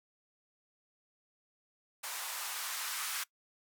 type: noise with band-pass filter sweep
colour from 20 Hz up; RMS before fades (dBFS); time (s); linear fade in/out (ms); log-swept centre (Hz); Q
violet; -39; 2.03-3.24; 10; 840 to 1300; 1.7
effects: noise-tail reverb RT60 0.1 s tail -21 dB re dry